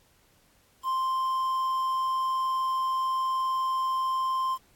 triangle tone with quantisation, 1046.5 Hz, C6, in tune, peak -23 dBFS, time 0.83-4.58 s, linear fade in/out 50 ms, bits 8, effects pink hiss -63 dBFS RMS until 4.75 s + AAC 64 kbps

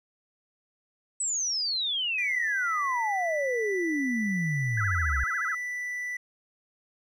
sine exponential sweep, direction down, 8090 to 63.5 Hz, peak -26 dBFS, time 1.2-5.24 s, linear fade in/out 5 ms
triangle tone, 1975.5 Hz, B6, in tune, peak -29 dBFS, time 2.18-6.17 s, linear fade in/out 5 ms
sine tone with vibrato, 1487 Hz, F#6, 8 cents sharp, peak -28 dBFS, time 4.77-5.55 s, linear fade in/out 5 ms, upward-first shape sine, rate 14 Hz, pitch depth 260 cents each way
effects none

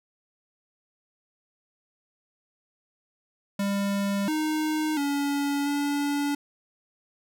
square tone with pitch steps, 199.6 / 309.4 / 283.9 / 286.9 Hz, G3 / D#4 / C#4 / D4, +32 / -10 / +41 / -40 cents, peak -25 dBFS, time 3.59-6.35 s, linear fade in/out 5 ms, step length 690 ms, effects none

